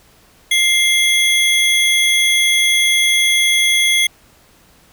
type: tone pair together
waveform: square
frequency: 2103 / 3347 Hz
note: C7 / G#7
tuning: +8 / +13 cents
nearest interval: minor sixth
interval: 805 cents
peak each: -15 dBFS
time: 0.51-4.07 s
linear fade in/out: 5 ms
effects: pink hiss -50 dBFS RMS until 4.92 s